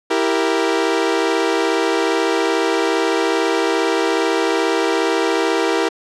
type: chord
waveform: sawtooth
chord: E diminished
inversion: none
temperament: equal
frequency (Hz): 329.6 / 392 / 466.2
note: E4 / G4 / Bb4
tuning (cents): 0 / 0 / 0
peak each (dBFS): -16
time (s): 0.1-5.89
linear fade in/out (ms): 10
effects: low-pass 6000 Hz 12 dB/octave